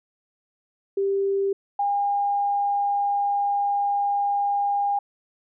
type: tone pair in turn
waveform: sine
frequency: 393.7 / 808.6 Hz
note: G4 / G#5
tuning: +8 / -46 cents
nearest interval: octave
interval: 1246 cents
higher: second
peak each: -20 dBFS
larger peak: neither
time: 0.97-1.53 / 1.79-4.99 s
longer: second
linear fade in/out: 5 ms
effects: none